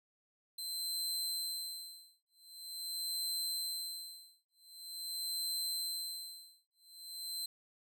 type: tone with tremolo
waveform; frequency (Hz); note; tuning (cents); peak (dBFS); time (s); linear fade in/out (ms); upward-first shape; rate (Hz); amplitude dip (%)
sawtooth; 4093; C8; -39; -32; 0.58-7.46; 5; sine; 0.45; 100
effects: none